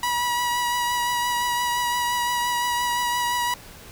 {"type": "tone with vibrato", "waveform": "sawtooth", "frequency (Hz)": 969, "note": "B5", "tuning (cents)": -33, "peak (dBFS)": -18, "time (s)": [0.03, 3.54], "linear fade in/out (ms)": 2, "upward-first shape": "triangle", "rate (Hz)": 5.8, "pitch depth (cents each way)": 20, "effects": ["pink hiss -44 dBFS RMS until 3.91 s"]}